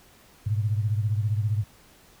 sine beating tone pair, 103.83 / 118.83 Hz, G#2 / A#2, 0 / +34 cents, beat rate 15 Hz, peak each -23 / -29 dBFS, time 0.46-1.64 s, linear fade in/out 10 ms, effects pink hiss -55 dBFS RMS until 2.2 s

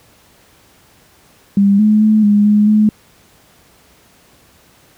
sine tone with pitch steps, 199.4 / 213.1 / 215.6 / 206.2 / 209 / 213.1 Hz, G3 / G#3 / A3 / G#3 / G#3 / G#3, +30 / +45 / -35 / -12 / +11 / +45 cents, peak -7 dBFS, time 1.57-2.89 s, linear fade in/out 2 ms, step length 220 ms, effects pink hiss -49 dBFS RMS until 4.97 s + high-pass 60 Hz 12 dB/octave

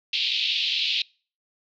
white band-pass noise, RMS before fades -25 dBFS, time 0.13-1.02 s, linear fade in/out 2 ms, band 2600 to 4200 Hz, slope 48 dB/octave, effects noise-tail reverb RT60 0.4 s tail -26 dB re dry

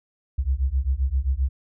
sine beating tone pair, 62.8 / 70.4 Hz, B1 / C#2, +30 / +27 cents, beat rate 7.6 Hz, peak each -23 dBFS, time 0.38-1.49 s, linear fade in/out 10 ms, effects none

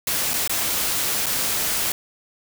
white noise with dropouts, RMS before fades -23 dBFS, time 0.07-1.92 s, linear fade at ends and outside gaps 2 ms, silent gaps 0.335-0.339 / 0.476-0.495 / 1.26-1.265 s, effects none

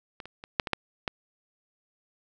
clicks, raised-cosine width 0.3 ms, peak -23 / -26 / -25 / -6 / -16 / -8 / -12 dBFS, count 7, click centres 0.202 / 0.256 / 0.439 / 0.598 / 0.672 / 0.733 / 1.078 s, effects none

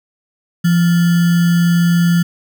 sine tone with sample-and-hold, 171.7 Hz, F3, 29 cents flat, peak -9 dBFS, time 0.64-2.23 s, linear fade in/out 10 ms, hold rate 1575 Hz, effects none

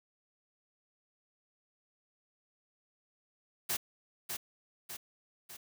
white noise with echo, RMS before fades -33 dBFS, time 3.69-3.77 s, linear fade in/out 10 ms, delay 600 ms, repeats 3, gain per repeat -5 dB, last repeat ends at 5.57 s, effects none

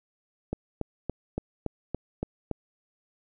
click train, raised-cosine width 2 ms, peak -16 dBFS, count 8, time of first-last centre 0.53-2.513 s, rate 3.53 Hz, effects none

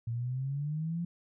sine exponential sweep, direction up, 114.1 to 174.61 Hz, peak -31 dBFS, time 0.07-1.05 s, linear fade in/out 5 ms, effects none

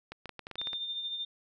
clicks, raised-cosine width 0.3 ms, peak -25 dBFS, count 10, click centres 0.12 / 0.257 / 0.293 / 0.393 / 0.469 / 0.513 / 0.556 / 0.615 / 0.672 / 0.732 s
sine tone with tremolo, 3610 Hz, A7, 44 cents sharp, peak -32 dBFS, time 0.58-1.25 s, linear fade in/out 5 ms, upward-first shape sine, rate 13 Hz, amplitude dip 45%
effects none

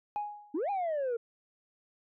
sine tone with exponential decay, 830.6 Hz, G#5, in tune, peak -27 dBFS, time 0.16-0.62 s, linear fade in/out 0 ms, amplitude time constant 100 ms
sine exponential two-way sweep, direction up then down, 277.2 to 830.6 to 453.7 Hz, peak -27 dBFS, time 0.54-1.17 s, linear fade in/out 10 ms, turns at 0.7 s
effects tanh soft clip ceiling -28 dBFS

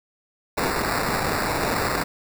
blue noise with sample-and-hold, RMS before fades -24 dBFS, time 0.57-2.04 s, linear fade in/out 10 ms, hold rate 3150 Hz, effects none

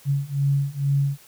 sine beating tone pair, 138.8 / 141 Hz, C#3 / C#3, +3 / +30 cents, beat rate 2.2 Hz, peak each -23 / -22 dBFS, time 0.05-1.18 s, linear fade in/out 50 ms, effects white hiss -51 dBFS RMS until 1.27 s

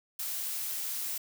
blue noise, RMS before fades -35 dBFS, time 0.19-1.18 s, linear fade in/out 5 ms, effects none

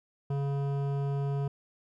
triangle tone with hard clipping, 140 Hz, C#3, 18 cents sharp, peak -30 dBFS, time 0.3-1.48 s, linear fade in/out 5 ms, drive 17 dB, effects none

